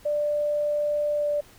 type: tone with pitch glide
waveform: sine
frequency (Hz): 591 to 587.3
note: D5 to D5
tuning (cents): +11 to 0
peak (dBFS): -22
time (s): 0.05-1.41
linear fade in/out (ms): 10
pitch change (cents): -11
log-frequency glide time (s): 1.15-1.28
effects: pink hiss -53 dBFS RMS until 1.58 s